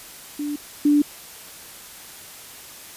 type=tone pair in turn; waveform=sine; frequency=292.6 / 292.6 Hz; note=D4 / D4; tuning=-6 / -6 cents; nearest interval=unison; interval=0 cents; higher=neither; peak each=-24 / -13 dBFS; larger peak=second; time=0.39-0.56 / 0.85-1.02 s; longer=neither; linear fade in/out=5 ms; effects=white hiss -41 dBFS RMS until 2.96 s + resampled to 32000 Hz